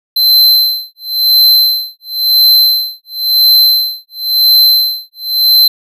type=tone with tremolo; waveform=square; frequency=4086 Hz; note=C8; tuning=42 cents flat; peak=-4 dBFS; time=0.16-5.68 s; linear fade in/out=5 ms; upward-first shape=sine; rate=0.96 Hz; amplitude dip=100%; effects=none